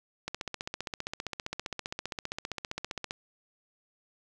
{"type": "click train", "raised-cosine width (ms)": 0.2, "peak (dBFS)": -17, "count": 44, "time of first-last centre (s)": [0.28, 3.109], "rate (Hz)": 15.2, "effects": []}